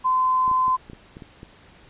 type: tone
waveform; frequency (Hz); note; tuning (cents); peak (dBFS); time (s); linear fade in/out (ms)
sine; 1027; C6; -33; -17; 0.04-0.77; 20
type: clicks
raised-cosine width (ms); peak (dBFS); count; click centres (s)
3; -26; 8; 0.479 / 0.514 / 0.681 / 0.899 / 0.933 / 1.169 / 1.222 / 1.431
effects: pink hiss -51 dBFS RMS until 1.89 s + resampled to 8000 Hz